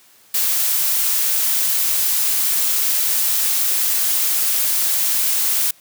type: noise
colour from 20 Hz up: blue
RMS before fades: -18 dBFS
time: 0.34-5.71 s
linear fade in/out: 5 ms
effects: white hiss -51 dBFS RMS until 5.8 s + high-pass 100 Hz 12 dB/octave